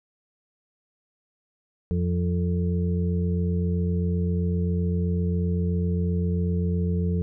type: harmonic tone with a mistuned harmonic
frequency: 87.7 Hz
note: F2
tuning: 8 cents sharp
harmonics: 1 / 2 / 4 / 5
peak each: -24 / -25 / -40 / -33 dBFS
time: 1.91-7.22 s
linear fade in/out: 0 ms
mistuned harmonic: 4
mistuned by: -33 cents
effects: none

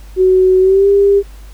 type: tone with pitch glide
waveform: sine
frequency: 372.9 to 399.7 Hz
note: F#4 to G4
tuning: +14 to +34 cents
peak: -6 dBFS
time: 0.16-1.23 s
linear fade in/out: 50 ms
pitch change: +120 cents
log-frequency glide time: 0.6-0.88 s
effects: added 50 Hz sine -31 dBFS peak until 1.53 s + pink hiss -45 dBFS RMS until 1.53 s

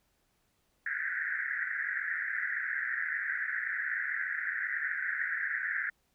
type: band-pass noise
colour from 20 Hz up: pink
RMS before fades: -34 dBFS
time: 0.86-5.9 s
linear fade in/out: 5 ms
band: 1500 to 2000 Hz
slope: 96 dB/octave
effects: pink hiss -74 dBFS RMS until 6.14 s

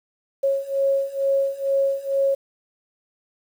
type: beating tone pair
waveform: sine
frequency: 547 / 549.2 Hz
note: C#5 / C#5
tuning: -23 / -16 cents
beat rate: 2.2 Hz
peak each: -23 / -21 dBFS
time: 0.43-2.35 s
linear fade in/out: 10 ms
effects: 8-bit

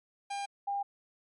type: tone pair in turn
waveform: 45% pulse / sine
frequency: 802 / 802 Hz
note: G5 / G5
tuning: +39 / +39 cents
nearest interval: unison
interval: 0 cents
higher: neither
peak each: -34 / -30 dBFS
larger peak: second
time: 0.3-0.46 / 0.67-0.83 s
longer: neither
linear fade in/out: 10 ms
effects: MP3 48 kbps

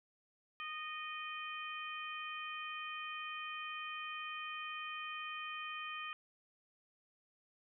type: harmonic tone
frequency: 618 Hz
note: D#5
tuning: 12 cents flat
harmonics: 2 / 3 / 4 / 5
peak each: -45 / -49 / -46 / -49 dBFS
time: 0.6-6.13 s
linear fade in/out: 0 ms
effects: none

